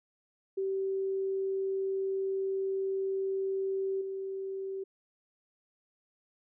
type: tone with level steps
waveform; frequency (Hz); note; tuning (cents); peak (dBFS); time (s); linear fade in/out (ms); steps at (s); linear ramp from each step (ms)
sine; 386.2; G4; -26; -29 / -34; 0.57-4.84; 10; 4.01; 5
effects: none